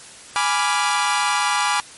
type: chord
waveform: sawtooth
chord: G# diminished seventh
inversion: none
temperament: equal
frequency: 830.6 / 987.8 / 1174.7 / 1396.9 Hz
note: G#5 / B5 / D6 / F6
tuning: 0 / 0 / 0 / 0 cents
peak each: -19 / -19 / -19 / -22 dBFS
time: 0.36-1.8 s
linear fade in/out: 0 ms
effects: white hiss -41 dBFS RMS until 1.97 s + MP3 48 kbps